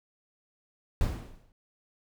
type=noise with exponential decay; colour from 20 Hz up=brown; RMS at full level=-25 dBFS; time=1.01-1.52 s; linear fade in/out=1 ms; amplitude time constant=110 ms; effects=none